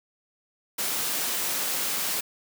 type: high-pass noise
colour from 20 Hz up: white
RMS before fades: -28 dBFS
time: 0.78-2.21 s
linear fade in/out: 10 ms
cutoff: 170 Hz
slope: 12 dB/octave
effects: none